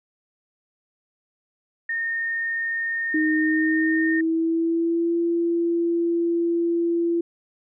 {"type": "tone", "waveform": "sine", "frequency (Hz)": 1833, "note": "A#6", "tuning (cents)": -30, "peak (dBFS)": -23, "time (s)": [1.89, 4.21], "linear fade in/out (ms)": 5}
{"type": "tone with pitch glide", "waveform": "sine", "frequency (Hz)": [311.1, 339.3], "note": ["D#4", "F4"], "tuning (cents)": [0, -50], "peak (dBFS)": -19, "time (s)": [3.14, 7.21], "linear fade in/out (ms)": 5, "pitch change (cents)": 150, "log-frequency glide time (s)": [3.36, 5.16]}
{"effects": []}